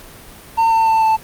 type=tone with pitch steps; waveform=triangle; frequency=907 / 898.7 / 890.4 / 882.2 Hz; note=A#5 / A5 / A5 / A5; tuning=-48 / +36 / +20 / +4 cents; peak=-9 dBFS; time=0.57-1.17 s; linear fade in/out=20 ms; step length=150 ms; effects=pink hiss -39 dBFS RMS until 1.23 s + Opus 48 kbps